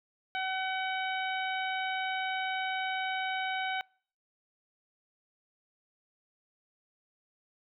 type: harmonic tone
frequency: 756 Hz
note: F#5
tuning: 37 cents sharp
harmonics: 1 / 2 / 3 / 4 / 5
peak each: -34 / -36 / -38 / -41 / -45 dBFS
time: 0.35-3.81 s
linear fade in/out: 0 ms
effects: noise-tail reverb RT60 0.5 s tail -26 dB re dry